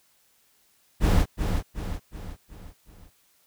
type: noise with echo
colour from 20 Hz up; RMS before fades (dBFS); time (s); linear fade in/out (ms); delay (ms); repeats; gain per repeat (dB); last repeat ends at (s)
brown; -19; 1-1.26; 50; 370; 5; -6; 3.11
effects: white hiss -64 dBFS RMS until 3.46 s